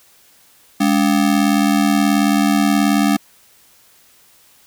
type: ring-modulated tone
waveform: square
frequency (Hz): 245.9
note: B3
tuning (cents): -7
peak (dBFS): -10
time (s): 0.8-3.17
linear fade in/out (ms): 10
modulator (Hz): 39.3
effects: white hiss -51 dBFS RMS until 4.66 s